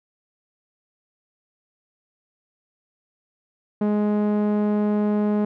sawtooth tone with low-pass filter, 208.8 Hz, G#3, 10 cents sharp, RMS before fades -21 dBFS, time 3.81-5.45 s, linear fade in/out 5 ms, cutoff 780 Hz, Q 0.57, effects none

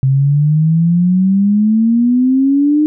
sine exponential sweep, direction up, 131.5 to 306.4 Hz, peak -8 dBFS, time 0.03-2.86 s, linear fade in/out 0 ms, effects none

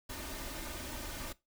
pink noise with comb filter, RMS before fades -42 dBFS, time 0.09-1.33 s, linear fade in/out 10 ms, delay 3.3 ms, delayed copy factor +0.6, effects noise-tail reverb RT60 0.2 s tail -19 dB re dry

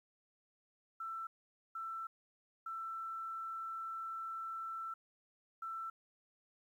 sine tone bursts at uneven times, 1334 Hz, E6, 20 cents sharp, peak -40 dBFS, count 4, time 1-1.27 / 1.75-2.07 / 2.66-4.94 / 5.62-5.9 s, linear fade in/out 5 ms, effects 12-bit

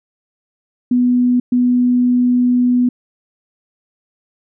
sine tone bursts at uneven times, 246.9 Hz, B3, in tune, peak -10 dBFS, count 2, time 0.91-1.4 / 1.52-2.89 s, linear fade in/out 5 ms, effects none

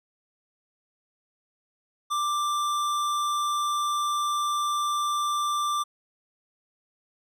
sine tone with hard clipping, 1180 Hz, D6, 8 cents sharp, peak -26 dBFS, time 2.1-5.84 s, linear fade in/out 20 ms, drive 16 dB, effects none

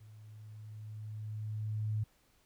sine tone with level ramp, 107.5 Hz, A2, 40 cents flat, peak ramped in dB -52 to -30 dBFS, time 0-2.04 s, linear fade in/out 10 ms, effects pink hiss -70 dBFS RMS until 2.45 s

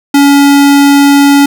square tone, 282.3 Hz, C#4, 32 cents sharp, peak -3 dBFS, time 0.14-1.46 s, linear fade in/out 5 ms, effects none

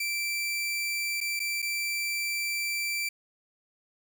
sawtooth tone with dropouts, 2340 Hz, D7, 7 cents flat, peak -25 dBFS, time 0-3.09 s, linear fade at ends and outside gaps 5 ms, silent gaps 1.205-1.211 / 1.394-1.4 / 1.62-1.625 s, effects 10-bit

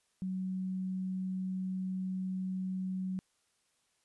sine tone, 187 Hz, F#3, 19 cents sharp, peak -33 dBFS, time 0.22-3.19 s, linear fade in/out 0 ms, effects white hiss -75 dBFS RMS until 4.04 s + resampled to 24000 Hz

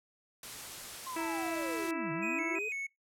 white noise, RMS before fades -44 dBFS, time 0.43-1.91 s, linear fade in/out 2 ms
sine linear two-way sweep, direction down then up, 1071 to 143.8 to 449.4 Hz, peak -39 dBFS, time 1.06-2.69 s, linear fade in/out 10 ms, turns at 2.12 s
harmonic tone, 329.6 Hz, E4, in tune, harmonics 1 / 2 / 3 / 4 / 5 / 6 / 7 / 8, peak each -36 / -43 / -43 / -44 / -47 / -46 / -48 / -45 dBFS, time 1.16-2.59 s, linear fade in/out 5 ms
triangle tone with vibrato, 2352 Hz, D7, 2 cents sharp, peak -33 dBFS, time 2.22-2.87 s, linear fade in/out 10 ms, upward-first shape square, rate 3 Hz, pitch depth 110 cents each way
effects noise-tail reverb RT60 0.2 s tail -25 dB re dry + low-pass 12000 Hz 12 dB/octave

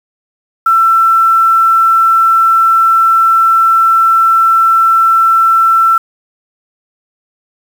sine tone with quantisation, 1340 Hz, E6, 28 cents sharp, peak -5 dBFS, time 0.66-5.98 s, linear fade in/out 5 ms, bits 5, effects none

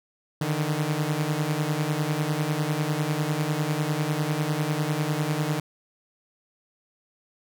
sawtooth beating tone pair, 146.83 / 156.83 Hz, D3 / D#3, 0 / +14 cents, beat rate 10 Hz, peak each -23 dBFS, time 0.41-5.6 s, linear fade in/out 5 ms, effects none

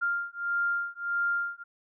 sine beating tone pair, 1396.9 / 1398.5 Hz, F6 / F6, 0 / +2 cents, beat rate 1.6 Hz, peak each -30 dBFS, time 0.01-1.64 s, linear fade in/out 20 ms, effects none

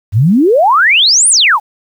sine exponential two-way sweep, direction up then down, 92.5 to 9990 to 766 Hz, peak -5 dBFS, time 0.12-1.6 s, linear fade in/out 50 ms, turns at 1.29 s, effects 7-bit

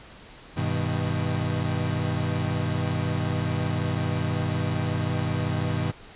35% pulse chord, G augmented, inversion none, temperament equal with one note detuned, 98 / 123.47 / 156.28 Hz, G2 / B2 / D#3, 0 / 0 / +8 cents, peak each -27 dBFS, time 0.56-5.92 s, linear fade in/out 20 ms, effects pink hiss -47 dBFS RMS until 6.15 s + resampled to 8000 Hz

